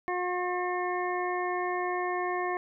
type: harmonic tone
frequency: 359.7 Hz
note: F#4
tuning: 49 cents flat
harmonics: 1 / 2 / 3 / 5 / 6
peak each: -32 / -33 / -34 / -37 / -41 dBFS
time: 0.08-2.57 s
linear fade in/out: 0 ms
effects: none

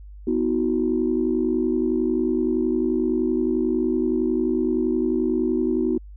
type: chord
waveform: sine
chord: B major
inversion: none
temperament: equal with one note detuned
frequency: 246.9 / 319.1 / 370 Hz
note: B3 / D#4 / F#4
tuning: 0 / +44 / 0 cents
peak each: -23 dBFS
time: 0.27-5.98 s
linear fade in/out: 5 ms
effects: tanh soft clip ceiling -10 dBFS + added 50 Hz sine -38 dBFS peak until 6.16 s

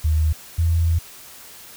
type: tone pair in turn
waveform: sine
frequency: 77.78 / 83.25 Hz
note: D#2 / E2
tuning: 0 / +18 cents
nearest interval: minor second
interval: 118 cents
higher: second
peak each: -15 dBFS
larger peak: neither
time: 0.04-0.33 / 0.58-0.99 s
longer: second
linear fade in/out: 10 ms
effects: white hiss -42 dBFS RMS until 1.76 s

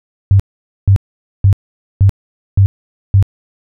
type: tone bursts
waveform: sine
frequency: 98 Hz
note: G2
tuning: in tune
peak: -4 dBFS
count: 6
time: 0.31-3.226 s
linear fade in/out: 0 ms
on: 86 ms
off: 480 ms
effects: none

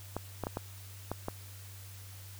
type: clicks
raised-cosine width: 1 ms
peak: -20 dBFS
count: 6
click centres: 0.166 / 0.437 / 0.469 / 0.571 / 1.116 / 1.284 s
effects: added 97 Hz sine -47 dBFS peak until 2.39 s + white hiss -53 dBFS RMS until 2.39 s

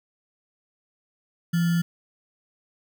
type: tone with sample-and-hold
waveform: sine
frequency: 170 Hz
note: F3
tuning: 46 cents flat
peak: -19 dBFS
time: 1.53-1.82 s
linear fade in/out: 10 ms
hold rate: 1575 Hz
effects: none

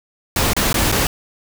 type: noise with dropouts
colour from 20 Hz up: pink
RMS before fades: -17 dBFS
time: 0.36-1.07 s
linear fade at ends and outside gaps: 2 ms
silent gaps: 0.534-0.565 / 0.729-0.742 / 0.917-0.923 s
effects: none

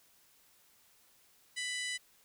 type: harmonic tone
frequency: 993 Hz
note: B5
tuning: 9 cents sharp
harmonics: 2 / 3 / 4 / 5 / 6 / 7 / 8 / 9 / 10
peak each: -38 / -42 / -44 / -48 / -50 / -49 / -48 / -47 / -51 dBFS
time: 1.56-1.98 s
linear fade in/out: 20 ms
effects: white hiss -66 dBFS RMS until 2.24 s

